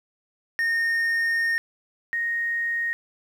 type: tone pair in turn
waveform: triangle / sine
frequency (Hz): 1839 / 1863.6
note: A#6 / A#6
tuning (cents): -24 / -1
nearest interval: unison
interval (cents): 23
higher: second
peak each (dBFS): -19 / -23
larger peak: first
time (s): 0.59-1.58 / 2.13-2.93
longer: first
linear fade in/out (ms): 0
effects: 9-bit